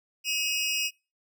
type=tone pair together; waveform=25% pulse; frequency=2540 / 2853 Hz; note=D#7 / F7; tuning=+35 / +36 cents; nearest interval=major second; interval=201 cents; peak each=-24 / -26 dBFS; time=0.24-0.91 s; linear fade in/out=50 ms; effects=noise-tail reverb RT60 0.3 s tail -26 dB re dry